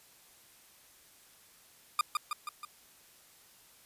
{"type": "tone with echo", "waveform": "40% pulse", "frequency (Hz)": 1209, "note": "D6", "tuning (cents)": 50, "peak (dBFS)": -23, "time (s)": [1.99, 2.01], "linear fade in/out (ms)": 2, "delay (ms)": 160, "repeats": 4, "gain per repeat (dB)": -4, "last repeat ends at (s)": 2.65, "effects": ["white hiss -60 dBFS RMS until 3.85 s", "resampled to 32000 Hz"]}